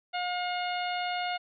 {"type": "harmonic tone", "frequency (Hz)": 716, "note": "F5", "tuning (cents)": 43, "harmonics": [1, 2, 3, 4, 5, 6], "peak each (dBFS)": [-31, -38, -38, -39, -43, -44], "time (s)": [0.13, 1.38], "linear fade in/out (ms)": 20, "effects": []}